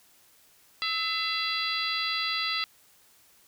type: harmonic tone with a mistuned harmonic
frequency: 675 Hz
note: E5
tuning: 41 cents sharp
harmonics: 2 / 3 / 4 / 5 / 6 / 7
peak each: -34 / -34 / -34 / -34 / -34 / -34 dBFS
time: 0.82-2.64 s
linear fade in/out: 0 ms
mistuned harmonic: 2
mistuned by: -60 cents
effects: white hiss -60 dBFS RMS until 3.47 s